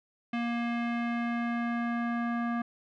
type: tone with low-pass filter sweep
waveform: square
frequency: 235.9 Hz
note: A#3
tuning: 21 cents sharp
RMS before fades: -31 dBFS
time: 0.33-2.62 s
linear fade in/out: 5 ms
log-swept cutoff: 2500 to 1500 Hz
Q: 2.1
effects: none